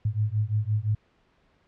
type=beating tone pair; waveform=sine; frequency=103.83 / 109.63 Hz; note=G#2 / A2; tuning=0 / -6 cents; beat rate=5.8 Hz; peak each=-26 dBFS; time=0.05-0.95 s; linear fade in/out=5 ms; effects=pink hiss -65 dBFS RMS until 1.67 s + low-pass 3000 Hz 12 dB/octave